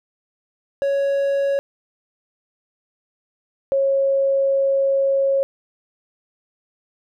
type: tone pair in turn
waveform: triangle / sine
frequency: 556 / 546.4 Hz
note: C#5 / C#5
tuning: +5 / -25 cents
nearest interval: unison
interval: 30 cents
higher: first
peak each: -15 dBFS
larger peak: neither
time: 0.82-1.59 / 3.72-5.43 s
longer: second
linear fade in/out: 0 ms
effects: none